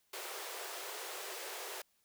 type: high-pass noise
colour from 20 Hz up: pink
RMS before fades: -44 dBFS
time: 0.13-1.82 s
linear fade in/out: 5 ms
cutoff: 360 Hz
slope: 96 dB/octave
effects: white hiss -75 dBFS RMS until 2.04 s